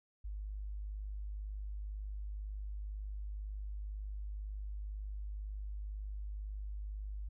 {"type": "tone", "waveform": "sine", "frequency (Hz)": 51, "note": "G#1", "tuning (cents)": -31, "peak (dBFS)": -39, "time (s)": [0.24, 7.29], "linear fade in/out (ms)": 10, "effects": []}